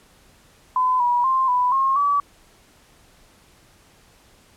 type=tone with pitch steps; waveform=sine; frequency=1014 / 969 / 1051 / 992 / 1075 / 1146 Hz; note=B5 / B5 / C6 / B5 / C6 / D6; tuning=+45 / -33 / +7 / +7 / +47 / -43 cents; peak=-16 dBFS; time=0.76-2.2 s; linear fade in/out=2 ms; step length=240 ms; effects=pink hiss -54 dBFS RMS until 4.56 s + low-pass 12000 Hz 12 dB/octave